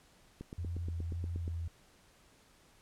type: click train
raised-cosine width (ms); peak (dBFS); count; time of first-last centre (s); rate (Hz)
3; -30; 10; 0.41-1.479; 8.42
type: tone with vibrato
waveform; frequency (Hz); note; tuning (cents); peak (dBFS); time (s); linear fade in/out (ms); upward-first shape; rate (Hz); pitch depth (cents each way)
sine; 84.7; E2; +48; -35; 0.58-1.68; 5; square; 1.8; 20
effects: pink hiss -64 dBFS RMS until 2.81 s + low-pass 11000 Hz 12 dB/octave